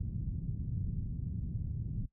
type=low-pass noise; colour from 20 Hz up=white; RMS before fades=-37 dBFS; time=0-2.06 s; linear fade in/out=10 ms; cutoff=160 Hz; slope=24 dB/octave; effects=noise-tail reverb RT60 0.1 s tail -17 dB re dry